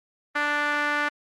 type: tone with band-pass filter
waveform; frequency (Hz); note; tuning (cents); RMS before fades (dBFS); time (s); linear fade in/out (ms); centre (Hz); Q
sawtooth; 293.7; D4; 0; -25; 0.35-1.09; 10; 1600; 2.5
effects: Opus 32 kbps